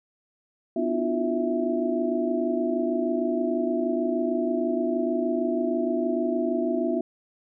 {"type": "tone cluster", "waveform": "sine", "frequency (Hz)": [248.8, 298.9, 329.8, 356.2, 659], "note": ["B3", "D4", "E4", "F4", "E5"], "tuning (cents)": [13, 31, 1, 34, -1], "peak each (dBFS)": [-28, -31, -30, -28, -29], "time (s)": [0.76, 7.01], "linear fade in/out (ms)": 5, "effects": []}